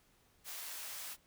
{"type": "high-pass noise", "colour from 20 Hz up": "white", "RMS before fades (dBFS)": -45, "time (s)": [0.44, 1.17], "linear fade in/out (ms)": 50, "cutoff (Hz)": 670, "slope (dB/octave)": 12, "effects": ["pink hiss -70 dBFS RMS until 1.26 s"]}